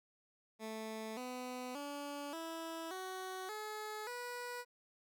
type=tone with pitch steps; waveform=15% pulse; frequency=220 / 251.3 / 287 / 327.7 / 374.3 / 427.5 / 488.2 Hz; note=A3 / B3 / D4 / E4 / F#4 / A4 / B4; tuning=0 / +30 / -40 / -10 / +20 / -50 / -20 cents; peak=-36 dBFS; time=0.59-4.65 s; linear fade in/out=50 ms; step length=580 ms; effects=none